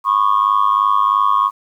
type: tone with amplitude modulation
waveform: sine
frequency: 1100 Hz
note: C#6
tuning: 14 cents flat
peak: -6 dBFS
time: 0.04-1.51 s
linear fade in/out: 50 ms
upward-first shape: sine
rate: 103 Hz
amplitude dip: 100%
effects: tanh soft clip ceiling -5 dBFS + 8-bit